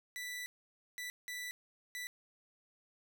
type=tone bursts at uneven times; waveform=sawtooth; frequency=1975.5 Hz; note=B6; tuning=in tune; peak=-37 dBFS; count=4; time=0.16-0.46 / 0.98-1.1 / 1.28-1.51 / 1.95-2.07 s; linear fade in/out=0 ms; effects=none